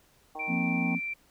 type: harmonic tone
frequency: 155.56 Hz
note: D#3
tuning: in tune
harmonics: 2 / 3 / 4 / 5 / 6 / 7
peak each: -48 / -47 / -48 / -38 / -48 / -48 dBFS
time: 0.35-0.95 s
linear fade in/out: 2 ms
type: tone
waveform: sine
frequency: 2349 Hz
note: D7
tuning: in tune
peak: -31 dBFS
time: 0.39-1.14 s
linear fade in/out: 10 ms
type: chord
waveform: sine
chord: F suspended fourth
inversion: none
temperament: equal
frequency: 174.61 / 233.1 / 261.6 Hz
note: F3 / Bb3 / C4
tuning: 0 / 0 / 0 cents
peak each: -30 / -31 / -31 dBFS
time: 0.47-1 s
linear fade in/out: 50 ms
effects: pink hiss -63 dBFS RMS until 1.3 s